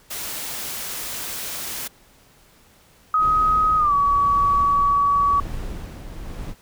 white noise, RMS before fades -30 dBFS, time 0.1-1.88 s, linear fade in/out 10 ms
sine tone with pitch glide, 1260 to 1135.6 Hz, D#6 to C#6, +21 to +41 cents, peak -15 dBFS, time 3.14-5.4 s, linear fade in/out 2 ms, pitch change -180 cents, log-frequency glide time 3.77-3.94 s
brown noise with tremolo, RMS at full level -29 dBFS, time 3.18-6.55 s, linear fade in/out 50 ms, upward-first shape triangle, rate 0.95 Hz, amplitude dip 50%
effects pink hiss -54 dBFS RMS until 6.61 s

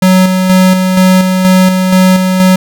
square tone with tremolo, 185.8 Hz, F#3, 7 cents sharp, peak -4 dBFS, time 0.02-2.56 s, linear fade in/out 5 ms, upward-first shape square, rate 2.1 Hz, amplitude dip 40%, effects none

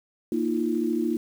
sine chord, Bb suspended fourth, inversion none, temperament equal with one note detuned, 233.1 / 311.1 / 344.8 Hz, Bb3 / Eb4 / F4, 0 / 0 / -22 cents, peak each -27 dBFS, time 0.32-1.17 s, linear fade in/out 2 ms, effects 8-bit

